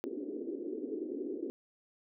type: band-pass noise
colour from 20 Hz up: white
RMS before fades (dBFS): -39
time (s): 0.04-1.5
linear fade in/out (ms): 0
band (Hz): 270 to 410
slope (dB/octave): 48
effects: none